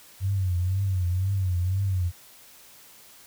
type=tone with vibrato; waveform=sine; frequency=93.2 Hz; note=F#2; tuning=13 cents sharp; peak=-22 dBFS; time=0.2-2.12 s; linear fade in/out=50 ms; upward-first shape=triangle; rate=2 Hz; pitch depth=120 cents each way; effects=white hiss -51 dBFS RMS until 3.26 s